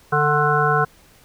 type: harmonic tone with a mistuned harmonic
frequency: 148.2 Hz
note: D3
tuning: 16 cents sharp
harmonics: 1 / 3 / 5 / 7 / 9 / 10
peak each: -22 / -22 / -22 / -22 / -22 / -22 dBFS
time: 0.12-0.85 s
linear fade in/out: 10 ms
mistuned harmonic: 7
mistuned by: +34 cents
effects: pink hiss -52 dBFS RMS until 1.24 s